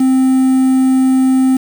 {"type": "tone with quantisation", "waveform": "triangle", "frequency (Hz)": 261.6, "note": "C4", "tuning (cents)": 0, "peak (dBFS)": -6, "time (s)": [0, 1.57], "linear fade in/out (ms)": 5, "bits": 5, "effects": []}